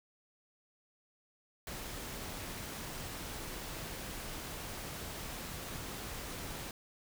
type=noise; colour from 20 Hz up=pink; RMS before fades=-43 dBFS; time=1.67-6.71 s; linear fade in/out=2 ms; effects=none